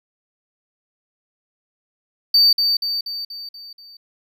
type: tone with echo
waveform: triangle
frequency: 4601 Hz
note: D8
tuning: 36 cents flat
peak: -9 dBFS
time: 2.34-2.53 s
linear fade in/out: 5 ms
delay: 240 ms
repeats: 6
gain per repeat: -5 dB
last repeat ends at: 3.97 s
effects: none